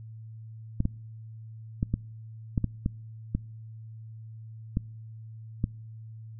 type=clicks; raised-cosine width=5 ms; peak=-13 dBFS; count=10; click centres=0.804 / 0.854 / 1.829 / 1.94 / 2.578 / 2.643 / 2.861 / 3.35 / 4.771 / 5.641 s; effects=noise-tail reverb RT60 0.8 s tail -26 dB re dry + added 111 Hz sine -41 dBFS peak until 6.39 s